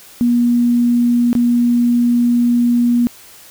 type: tone with dropouts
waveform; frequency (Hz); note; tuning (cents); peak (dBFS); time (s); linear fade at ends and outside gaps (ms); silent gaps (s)
sine; 240; B3; -49; -10; 0.21-3.07; 0; 1.33-1.352
effects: white hiss -41 dBFS RMS until 3.5 s